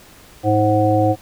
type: harmonic tone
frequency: 105.8 Hz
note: G#2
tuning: 33 cents sharp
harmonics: 1 / 3 / 5 / 7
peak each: -18 / -18 / -18 / -18 dBFS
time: 0.43-1.16 s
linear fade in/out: 50 ms
effects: pink hiss -45 dBFS RMS until 1.21 s